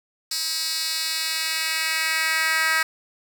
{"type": "tone with high-pass filter sweep", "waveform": "10% pulse", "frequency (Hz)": 320, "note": "D#4", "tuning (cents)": 49, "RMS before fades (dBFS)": -24, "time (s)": [0.31, 2.83], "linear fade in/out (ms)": 5, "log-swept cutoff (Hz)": [4800, 1700], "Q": 1.7, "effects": ["7-bit"]}